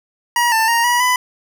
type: tone with pitch steps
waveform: 25% pulse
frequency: 956 / 891 / 933 / 968 / 998 Hz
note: A#5 / A5 / A#5 / B5 / B5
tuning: +43 / +22 / +1 / -35 / +18 cents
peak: -9 dBFS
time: 0.36-1.16 s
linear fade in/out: 2 ms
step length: 160 ms
effects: none